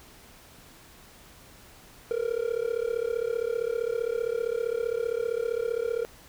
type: tone with amplitude modulation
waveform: triangle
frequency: 466.2 Hz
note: A#4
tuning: in tune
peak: -20 dBFS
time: 2.11-6.05 s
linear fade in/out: 0 ms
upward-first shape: sine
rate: 35.3 Hz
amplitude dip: 95%
effects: pink hiss -52 dBFS RMS until 6.28 s